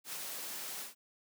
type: noise with ADSR envelope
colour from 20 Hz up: white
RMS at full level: -40 dBFS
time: 0.04-0.95 s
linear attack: 89 ms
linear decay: 7 ms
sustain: -2 dB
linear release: 140 ms
effects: high-pass 200 Hz 12 dB/octave